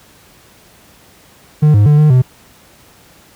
triangle tone with pitch steps, 151.4 / 103.3 / 148.4 / 151.9 / 127.4 Hz, D#3 / G#2 / D3 / D#3 / C3, -47 / -9 / +18 / -41 / -46 cents, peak -3 dBFS, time 1.62-2.22 s, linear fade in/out 10 ms, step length 120 ms, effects pink hiss -45 dBFS RMS until 3.35 s + high-pass 60 Hz 12 dB/octave

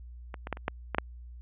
clicks, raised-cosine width 0.5 ms, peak -23 / -22 / -15 / -28 / -13 / -14 / -9 dBFS, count 7, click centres 0.342 / 0.471 / 0.527 / 0.571 / 0.681 / 0.947 / 0.984 s, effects added 60 Hz sine -43 dBFS peak until 1.41 s + resampled to 8000 Hz

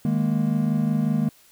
triangle chord, D# suspended fourth, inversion none, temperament equal, 155.56 / 207.7 / 233.1 Hz, D#3 / G#3 / A#3, 0 / 0 / 0 cents, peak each -22 dBFS, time 0.05-1.29 s, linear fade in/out 2 ms, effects white hiss -55 dBFS RMS until 1.51 s

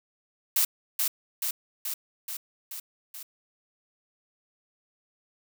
blue noise with echo, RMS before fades -23 dBFS, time 0.56-0.65 s, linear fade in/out 5 ms, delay 430 ms, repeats 6, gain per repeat -3 dB, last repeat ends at 3.23 s, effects none

